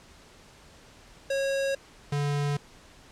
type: tone pair in turn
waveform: square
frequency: 547 / 144.38 Hz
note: C#5 / D3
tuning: -23 / -29 cents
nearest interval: octave + major seventh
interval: 2306 cents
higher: first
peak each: -26 dBFS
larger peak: neither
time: 1.3-1.75 / 2.12-2.57 s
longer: neither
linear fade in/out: 5 ms
effects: pink hiss -53 dBFS RMS until 3.11 s + low-pass 8000 Hz 12 dB/octave